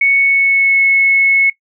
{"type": "tone with pitch glide", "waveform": "sine", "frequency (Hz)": [2217, 2193], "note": ["C#7", "C#7"], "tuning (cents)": [0, -19], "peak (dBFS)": -8, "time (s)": [0.01, 1.5], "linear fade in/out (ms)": 5, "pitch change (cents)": -19, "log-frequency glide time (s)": [0.18, 0.81], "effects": ["noise-tail reverb RT60 0.1 s tail -18 dB re dry"]}